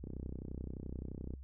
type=click train; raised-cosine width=3 ms; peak=-30 dBFS; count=42; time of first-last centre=0.04-1.337 s; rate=31.6 Hz; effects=noise-tail reverb RT60 0.1 s tail -26 dB re dry + added 66 Hz sine -46 dBFS peak until 1.43 s